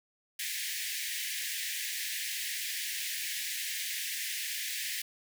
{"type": "high-pass noise", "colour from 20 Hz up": "pink", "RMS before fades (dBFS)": -36, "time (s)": [0.39, 5.02], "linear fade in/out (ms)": 5, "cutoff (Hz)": 1700, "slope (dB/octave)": 96, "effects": []}